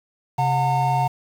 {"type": "tone cluster", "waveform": "triangle", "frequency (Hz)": [133.9, 725, 910], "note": ["C3", "F#5", "A#5"], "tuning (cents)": [40, -35, -42], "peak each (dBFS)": -20, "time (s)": [0.38, 1.08], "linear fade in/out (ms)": 10, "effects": ["7-bit"]}